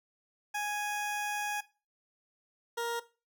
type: tone pair in turn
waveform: 20% pulse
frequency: 830.6 / 469 Hz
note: G#5 / A#4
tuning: 0 / +11 cents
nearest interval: minor seventh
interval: 989 cents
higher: first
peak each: -27 dBFS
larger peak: neither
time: 0.54-1.61 / 2.77-3 s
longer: first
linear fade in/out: 10 ms
effects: noise-tail reverb RT60 0.3 s tail -17 dB re dry